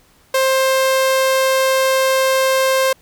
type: tone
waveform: sawtooth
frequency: 528 Hz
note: C5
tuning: 16 cents sharp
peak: -9 dBFS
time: 0.34-2.93 s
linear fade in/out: 5 ms
effects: pink hiss -53 dBFS RMS until 3.01 s